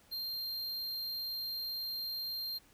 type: tone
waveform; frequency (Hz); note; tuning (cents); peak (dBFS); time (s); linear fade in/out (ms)
square; 4186; C8; 0; -37; 0.11-2.59; 20
effects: pink hiss -64 dBFS RMS until 2.73 s